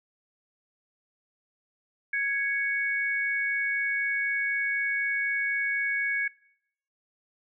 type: tone pair together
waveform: sine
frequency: 1660 / 2224 Hz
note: G#6 / C#7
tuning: -1 / +5 cents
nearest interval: perfect fourth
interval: 506 cents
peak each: -28 dBFS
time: 2.13-6.28 s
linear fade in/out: 5 ms
effects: noise-tail reverb RT60 0.7 s tail -22 dB re dry